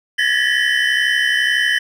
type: tone cluster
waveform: triangle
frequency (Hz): 1679 / 1741 / 1871 / 1943 / 3042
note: G#6 / A6 / A#6 / B6 / F#7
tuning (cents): +18 / -19 / +6 / -29 / +47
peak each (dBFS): -19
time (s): 0.18-1.79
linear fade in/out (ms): 10
effects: none